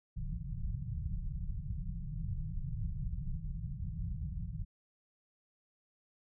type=low-pass noise; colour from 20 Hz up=pink; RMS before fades=-38 dBFS; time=0.16-4.65 s; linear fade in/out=20 ms; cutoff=180 Hz; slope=96 dB/octave; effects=none